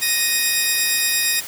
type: tone pair together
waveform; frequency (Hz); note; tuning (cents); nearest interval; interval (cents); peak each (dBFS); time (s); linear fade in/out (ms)
10% pulse; 1864.6 / 2489; A#6 / D#7; 0 / 0; perfect fourth; 500; -11; 0.01-1.41; 20
effects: white hiss -33 dBFS RMS until 1.47 s + high-pass 60 Hz 12 dB/octave